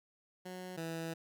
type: tone pair in turn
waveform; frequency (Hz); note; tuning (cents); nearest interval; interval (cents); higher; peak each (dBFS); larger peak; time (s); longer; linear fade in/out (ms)
15% pulse; 183.2 / 164.21; F#3 / E3; -17 / -6; major second; 189; first; -37 / -32; second; 0.45-0.77 / 0.77-1.14; second; 10
effects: none